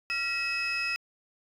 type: tone cluster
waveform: sine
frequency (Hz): 1376 / 1919 / 2578 / 5090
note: F6 / A#6 / E7 / D#8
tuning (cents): -26 / +50 / -39 / +39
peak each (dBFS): -36 / -36 / -28 / -34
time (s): 0.1-0.96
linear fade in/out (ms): 0
effects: tanh soft clip ceiling -23 dBFS